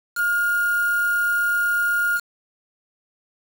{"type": "tone with quantisation", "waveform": "sine", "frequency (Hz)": 1422, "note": "F6", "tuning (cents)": 31, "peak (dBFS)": -18, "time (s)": [0.15, 2.21], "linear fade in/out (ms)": 50, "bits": 5, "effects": []}